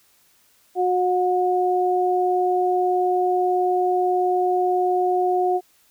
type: tone pair together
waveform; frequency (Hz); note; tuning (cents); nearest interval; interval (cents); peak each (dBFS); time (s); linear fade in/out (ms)
sine; 364.6 / 724.6; F#4 / F#5; -25 / -36; octave; 1189; -20; 0.75-5.61; 50
effects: white hiss -59 dBFS RMS until 5.9 s